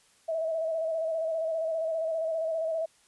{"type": "tone with vibrato", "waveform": "sine", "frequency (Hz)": 646, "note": "E5", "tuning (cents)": -35, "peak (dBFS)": -27, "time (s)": [0.28, 2.86], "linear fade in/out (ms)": 10, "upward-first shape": "square", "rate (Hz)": 15, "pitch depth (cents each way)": 33, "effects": ["white hiss -63 dBFS RMS until 3.07 s", "resampled to 24000 Hz"]}